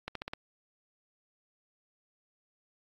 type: accelerating click train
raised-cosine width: 0.3 ms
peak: -20 dBFS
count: 5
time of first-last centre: 0.08-0.335 s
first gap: 73 ms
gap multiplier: 0.91
effects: AAC 48 kbps